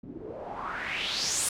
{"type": "noise with low-pass filter sweep", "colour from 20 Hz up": "white", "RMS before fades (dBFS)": -33, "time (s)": [0.03, 1.49], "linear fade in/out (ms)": 5, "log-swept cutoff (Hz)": [230, 10000], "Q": 4, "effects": []}